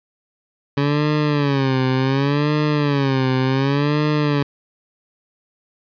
20% pulse tone with vibrato, 140 Hz, C#3, 18 cents sharp, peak -11 dBFS, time 0.77-4.43 s, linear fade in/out 5 ms, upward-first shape sine, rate 0.68 Hz, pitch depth 130 cents each way, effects resampled to 11025 Hz + 8-bit

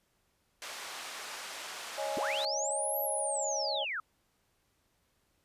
pink band-pass noise, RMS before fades -43 dBFS, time 0.62-2.45 s, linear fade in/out 0 ms, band 800 to 8400 Hz, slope 12 dB/octave
sine chord, C# suspended second, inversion none, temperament just, 554.4 / 623.7 / 831.5 Hz, C#5 / D#5 / G#5, 0 / +4 / +2 cents, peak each -37 dBFS, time 1.97-3.85 s, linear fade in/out 20 ms
sine linear two-way sweep, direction up then down, 175.1 to 12000 to 1212 Hz, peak -33 dBFS, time 2.17-4 s, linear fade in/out 2 ms, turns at 2.99 s
effects pink hiss -74 dBFS RMS until 5.44 s + resampled to 32000 Hz

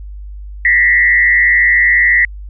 sine tone with frequency modulation, 1946 Hz, B6, 26 cents flat, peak -7 dBFS, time 0.65-2.25 s, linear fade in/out 2 ms, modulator 122 Hz, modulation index 0.87, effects added 50 Hz sine -26 dBFS peak until 2.49 s

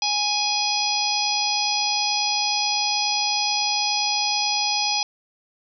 harmonic tone, 830.6 Hz, G#5, in tune, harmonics 1 / 3 / 4 / 5 / 6 / 7, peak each -26 / -28 / -30 / -30 / -24 / -30 dBFS, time 0.02-5.03 s, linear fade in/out 2 ms, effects none

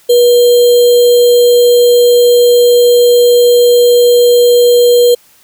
sine tone with sample-and-hold, 483.3 Hz, B4, 38 cents flat, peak -3 dBFS, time 0.09-5.15 s, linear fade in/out 10 ms, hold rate 3675 Hz, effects white hiss -46 dBFS RMS until 5.43 s

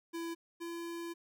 square tone pair in turn, 334.2 / 338.7 Hz, E4 / E4, +24 / +47 cents, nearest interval unison, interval 23 cents, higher second, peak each -38 / -40 dBFS, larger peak first, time 0.13-0.35 / 0.6-1.14 s, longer second, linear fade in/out 20 ms, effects none

